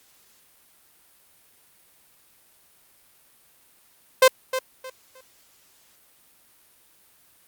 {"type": "tone with echo", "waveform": "sawtooth", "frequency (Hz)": 519, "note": "C5", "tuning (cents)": -14, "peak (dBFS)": -7, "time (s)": [4.22, 4.28], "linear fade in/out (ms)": 5, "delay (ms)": 310, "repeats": 3, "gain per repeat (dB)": -12, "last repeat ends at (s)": 5.21, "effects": ["white hiss -58 dBFS RMS until 7.47 s", "Opus 48 kbps"]}